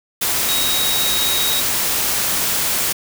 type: tone in noise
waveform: sine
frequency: 3791 Hz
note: A#7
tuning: 28 cents sharp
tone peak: -20 dBFS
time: 0.48-1.61 s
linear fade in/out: 10 ms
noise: white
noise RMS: -19 dBFS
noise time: 0.21-2.93 s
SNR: -4 dB
effects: none